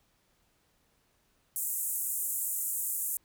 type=band-pass noise; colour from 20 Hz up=white; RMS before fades=-33 dBFS; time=1.56-3.17 s; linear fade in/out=0 ms; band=7400 to 16000 Hz; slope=48 dB/octave; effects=pink hiss -71 dBFS RMS until 3.24 s